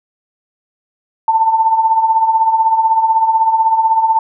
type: tone with tremolo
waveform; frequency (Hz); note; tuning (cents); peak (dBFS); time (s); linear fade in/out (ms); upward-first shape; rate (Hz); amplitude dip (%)
sine; 892; A5; +23; -6; 1.28-4.19; 2; triangle; 16; 70
effects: none